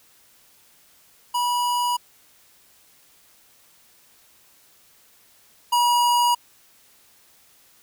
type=tone pair in turn; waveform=square; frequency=973 / 962.9 Hz; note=B5 / B5; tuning=-26 / -44 cents; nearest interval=unison; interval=18 cents; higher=first; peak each=-21 / -17 dBFS; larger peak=second; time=1.34-1.97 / 5.72-6.35 s; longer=neither; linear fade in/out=10 ms; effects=white hiss -56 dBFS RMS until 7.82 s